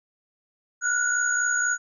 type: tone cluster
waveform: sine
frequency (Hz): 1411 / 1475 / 6740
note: F6 / F#6 / G#8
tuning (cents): +17 / -6 / +25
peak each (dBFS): -29 / -23 / -27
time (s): 0.81-1.78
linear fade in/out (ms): 50
effects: none